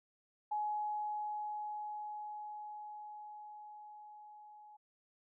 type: tone with level ramp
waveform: sine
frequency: 842 Hz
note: G#5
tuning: 24 cents sharp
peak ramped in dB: -33 to -54 dBFS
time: 0.51-4.77 s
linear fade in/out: 10 ms
effects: none